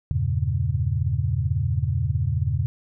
sine chord, E diminished seventh, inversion none, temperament equal, 82.41 / 98 / 116.54 / 138.59 Hz, E2 / G2 / Bb2 / Db3, 0 / 0 / 0 / 0 cents, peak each -26 dBFS, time 0.11-2.66 s, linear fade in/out 0 ms, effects none

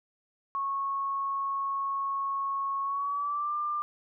sine tone with pitch glide, 1100 to 1192.6 Hz, C#6 to D6, -14 to +26 cents, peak -28 dBFS, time 0.55-3.82 s, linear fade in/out 0 ms, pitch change +140 cents, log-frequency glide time 2.83-3.55 s, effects none

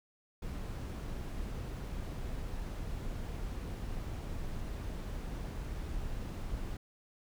brown noise, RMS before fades -39 dBFS, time 0.42-6.77 s, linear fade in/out 5 ms, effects none

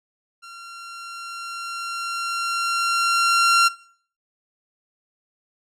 sawtooth tone with level ramp, 1374 Hz, F6, 29 cents flat, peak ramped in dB -35 to -9 dBFS, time 0.42-3.69 s, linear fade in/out 20 ms, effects noise-tail reverb RT60 0.5 s tail -19 dB re dry + low-pass 9000 Hz 12 dB/octave

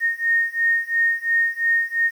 sine beating tone pair, 1845 / 1847.9 Hz, A#6 / A#6, -18 / -16 cents, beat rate 2.9 Hz, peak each -21 / -20 dBFS, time 0-2.11 s, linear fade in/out 50 ms, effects 8-bit

